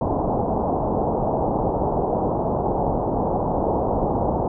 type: low-pass noise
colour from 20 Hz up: white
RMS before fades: -22 dBFS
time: 0.01-4.48 s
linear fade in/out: 5 ms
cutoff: 890 Hz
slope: 48 dB/octave
effects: none